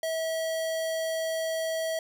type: tone with notch filter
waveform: square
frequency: 647 Hz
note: E5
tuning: 32 cents flat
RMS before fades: -30 dBFS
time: 0.03-1.99 s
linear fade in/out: 2 ms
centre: 1300 Hz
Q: 1.6
effects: none